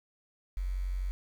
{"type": "tone with quantisation", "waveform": "sine", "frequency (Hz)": 45.93, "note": "F#1", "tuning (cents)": -12, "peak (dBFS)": -30, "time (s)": [0.57, 1.11], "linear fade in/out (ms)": 0, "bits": 9, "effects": []}